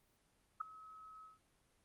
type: tone with ADSR envelope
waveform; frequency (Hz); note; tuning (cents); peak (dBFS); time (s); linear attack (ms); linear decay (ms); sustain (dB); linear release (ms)
sine; 1283; E6; -47; -33; 0.6-1.39; 12; 4; -20; 160
effects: pink hiss -75 dBFS RMS until 1.84 s + Opus 32 kbps